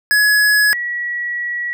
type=tone pair in turn; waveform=square / sine; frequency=1688 / 1927.7 Hz; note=G#6 / B6; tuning=+28 / -42 cents; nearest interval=major second; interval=230 cents; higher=second; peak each=-11 / -19 dBFS; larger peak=first; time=0.11-0.73 / 0.73-1.73 s; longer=second; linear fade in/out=0 ms; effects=none